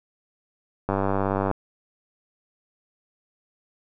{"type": "click train", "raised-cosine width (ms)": 1, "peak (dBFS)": -10, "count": 62, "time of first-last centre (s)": [0.89, 1.513], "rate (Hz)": 97.9, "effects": []}